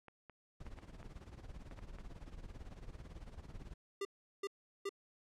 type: clicks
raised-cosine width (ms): 0.5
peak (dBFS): -39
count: 8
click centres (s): 0.083 / 0.297 / 0.666 / 0.788 / 1.029 / 1.712 / 1.79 / 1.986
type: noise with tremolo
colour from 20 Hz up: brown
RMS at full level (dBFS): -47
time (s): 0.6-3.74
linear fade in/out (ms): 5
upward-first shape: sine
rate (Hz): 18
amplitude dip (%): 75
type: tone bursts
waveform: square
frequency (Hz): 397.5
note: G4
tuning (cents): +24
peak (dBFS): -38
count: 3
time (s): 4.01-4.893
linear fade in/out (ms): 5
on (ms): 41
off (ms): 380
effects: low-pass 9000 Hz 12 dB/octave